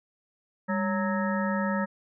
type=harmonic tone with a mistuned harmonic; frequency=185.2 Hz; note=F#3; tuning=2 cents sharp; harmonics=1 / 3 / 5 / 7 / 9 / 10; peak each=-27 / -32 / -34 / -35 / -37 / -37 dBFS; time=0.68-1.86 s; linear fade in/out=20 ms; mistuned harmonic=1; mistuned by=+140 cents; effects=none